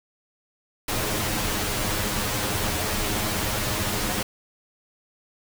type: noise with comb filter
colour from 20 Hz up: pink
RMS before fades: -26 dBFS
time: 0.88-4.23 s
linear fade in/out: 5 ms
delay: 9.6 ms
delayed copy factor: +0.8
effects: none